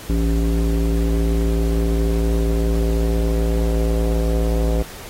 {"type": "tone with low-pass filter sweep", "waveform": "square", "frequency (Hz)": 56.1, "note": "A1", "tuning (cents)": 34, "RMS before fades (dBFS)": -18, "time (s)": [0.09, 4.83], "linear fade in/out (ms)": 10, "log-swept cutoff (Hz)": [330, 530], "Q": 2.6, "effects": ["pink hiss -37 dBFS RMS until 5.09 s", "AAC 48 kbps"]}